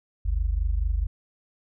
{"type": "tone pair together", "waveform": "sine", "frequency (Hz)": [49, 73.42], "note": ["G1", "D2"], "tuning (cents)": [0, 0], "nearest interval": "perfect fifth", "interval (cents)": 700, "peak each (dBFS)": [-23, -27], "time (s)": [0.25, 1.07], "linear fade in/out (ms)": 10, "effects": []}